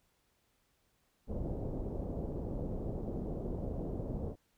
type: low-pass noise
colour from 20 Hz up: pink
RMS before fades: -38 dBFS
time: 1.27-4.36 s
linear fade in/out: 50 ms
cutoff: 590 Hz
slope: 24 dB/octave
effects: pink hiss -75 dBFS RMS until 4.57 s